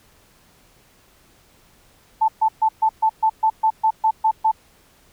sine tone bursts, 880 Hz, A5, in tune, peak -13 dBFS, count 12, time 2.21-4.516 s, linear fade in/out 10 ms, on 73 ms, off 130 ms, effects pink hiss -55 dBFS RMS until 5.12 s

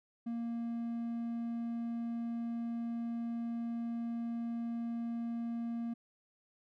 triangle tone, 233.1 Hz, A#3, in tune, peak -33 dBFS, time 0.26-5.94 s, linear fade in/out 10 ms, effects none

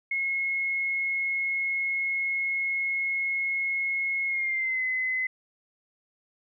sine tone with pitch glide, 2169 to 2035 Hz, C#7 to C7, -38 to -49 cents, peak -25 dBFS, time 0.11-5.27 s, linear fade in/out 5 ms, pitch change -111 cents, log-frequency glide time 4.27-4.83 s, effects none

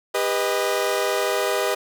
sawtooth chord, G augmented, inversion none, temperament equal with one note detuned, 400 / 493.9 / 622.3 Hz, G4 / B4 / D#5, +35 / 0 / 0 cents, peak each -21 dBFS, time 0.14-1.75 s, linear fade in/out 10 ms, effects none

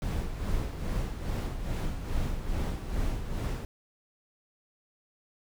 brown noise with tremolo, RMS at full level -29 dBFS, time 0.02-3.65 s, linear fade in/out 0 ms, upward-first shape sine, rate 2.4 Hz, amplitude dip 55%, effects none

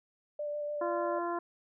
sine tone with vibrato, 590 Hz, D5, 8 cents sharp, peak -33 dBFS, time 0.39-1.19 s, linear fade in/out 5 ms, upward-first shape square, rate 6.8 Hz, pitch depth 9 cents each way
harmonic tone, 344.7 Hz, F4, 23 cents flat, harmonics 1 / 2 / 3 / 4 / 5, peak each -35 / -37 / -36 / -43 / -49 dBFS, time 0.81-1.39 s, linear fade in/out 5 ms
effects none

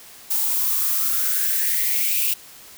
violet noise with high-pass filter sweep, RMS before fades -21 dBFS, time 0.3-2.34 s, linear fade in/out 10 ms, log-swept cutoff 820 to 2700 Hz, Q 7, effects white hiss -44 dBFS RMS until 2.77 s

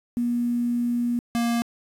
sine / square tone pair in turn, 239.7 / 234.8 Hz, A#3 / A#3, +48 / +13 cents, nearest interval unison, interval 35 cents, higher first, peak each -21 / -22 dBFS, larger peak first, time 0.17-1.19 / 1.35-1.62 s, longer first, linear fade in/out 0 ms, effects resampled to 32000 Hz + 8-bit

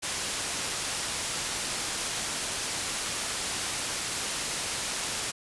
white low-pass noise, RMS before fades -32 dBFS, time 0.02-5.32 s, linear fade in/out 20 ms, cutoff 10000 Hz, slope 12 dB/octave, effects resampled to 24000 Hz

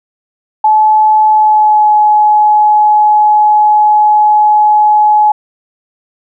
sine tone with pitch glide, 860 to 846.2 Hz, A5 to G#5, -40 to +32 cents, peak -4 dBFS, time 0.64-5.32 s, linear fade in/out 5 ms, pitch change -28 cents, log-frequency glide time 1.29-1.93 s, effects none

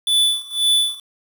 square tone with tremolo, 3478 Hz, A7, 21 cents flat, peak -13 dBFS, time 0.07-1 s, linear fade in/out 2 ms, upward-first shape sine, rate 1.9 Hz, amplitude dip 95%, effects 7-bit

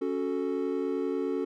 triangle chord, F# minor, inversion second, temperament equal, 277.2 / 370 / 440 Hz, C#4 / F#4 / A4, 0 / 0 / 0 cents, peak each -30 dBFS, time 0.01-1.45 s, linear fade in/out 10 ms, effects none

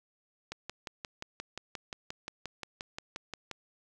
click train, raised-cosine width 0.2 ms, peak -21 dBFS, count 18, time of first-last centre 0.52-3.513 s, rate 5.68 Hz, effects none

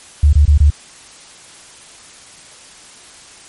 sine tone bursts, 73.42 Hz, D2, in tune, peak -5 dBFS, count 4, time 0.23-0.702 s, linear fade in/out 5 ms, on 100 ms, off 24 ms, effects white hiss -40 dBFS RMS until 3.48 s + MP3 48 kbps

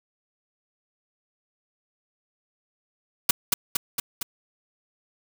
white noise with echo, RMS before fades -17 dBFS, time 3.29-3.31 s, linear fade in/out 5 ms, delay 230 ms, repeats 4, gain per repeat -3 dB, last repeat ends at 4.23 s, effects none

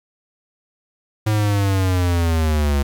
square linear sweep, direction down, 108.6 to 69.3 Hz, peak -16 dBFS, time 1.26-2.83 s, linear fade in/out 10 ms, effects 9-bit

